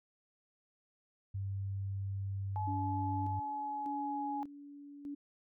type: tone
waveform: sine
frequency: 98 Hz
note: G2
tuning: in tune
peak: -35 dBFS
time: 1.34-3.4 s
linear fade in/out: 10 ms
type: tone with pitch glide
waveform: sine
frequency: 855 to 836 Hz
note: A5 to G#5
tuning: -50 to +11 cents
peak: -36 dBFS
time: 2.56-4.43 s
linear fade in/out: 0 ms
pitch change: -39 cents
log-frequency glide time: 3.32-4.26 s
type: tone with tremolo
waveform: sine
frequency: 286.2 Hz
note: D4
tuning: 45 cents flat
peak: -39 dBFS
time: 2.67-5.15 s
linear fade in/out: 10 ms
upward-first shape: square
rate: 0.84 Hz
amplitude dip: 65%
effects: none